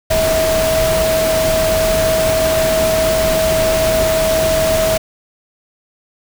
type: tone in noise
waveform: sine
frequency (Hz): 642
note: E5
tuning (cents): -46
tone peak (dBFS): -13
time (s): 0.1-4.98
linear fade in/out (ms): 10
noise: pink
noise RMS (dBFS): -19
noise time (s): 0.1-4.98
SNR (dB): +3
effects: none